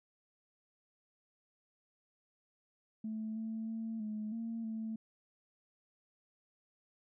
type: tone with pitch steps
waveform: sine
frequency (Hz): 218.8 / 222.3 / 224.5 / 213.8 / 228.1 / 221.7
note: A3 / A3 / A3 / A3 / A#3 / A3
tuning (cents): -9 / +18 / +35 / -49 / -37 / +13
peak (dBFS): -36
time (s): 3.04-4.96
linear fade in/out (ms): 5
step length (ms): 320
effects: tanh soft clip ceiling -32 dBFS